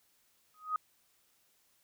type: tone with exponential growth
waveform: sine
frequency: 1252 Hz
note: D#6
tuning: 10 cents sharp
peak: -26 dBFS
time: 0.54-0.76 s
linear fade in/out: 2 ms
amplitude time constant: 46 ms
effects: white hiss -71 dBFS RMS until 1.83 s